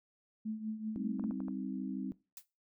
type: tone with tremolo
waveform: sine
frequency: 217.4 Hz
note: A3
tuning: 21 cents flat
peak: -33 dBFS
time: 0.45-1.33 s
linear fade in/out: 10 ms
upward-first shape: triangle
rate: 5.2 Hz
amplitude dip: 75%
type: chord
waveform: sine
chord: C minor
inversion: second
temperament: just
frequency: 196.22 / 261.6 / 314 Hz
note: G3 / C4 / Eb4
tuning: +2 / 0 / +16 cents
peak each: -40 / -39 / -44 dBFS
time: 0.96-2.12 s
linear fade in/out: 0 ms
type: clicks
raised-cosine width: 1 ms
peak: -35 dBFS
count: 5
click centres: 1.196 / 1.24 / 1.31 / 1.404 / 1.483 s
type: noise with exponential decay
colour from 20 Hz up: blue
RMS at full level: -43 dBFS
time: 2.37-2.46 s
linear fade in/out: 1 ms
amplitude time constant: 18 ms
effects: noise-tail reverb RT60 0.3 s tail -21 dB re dry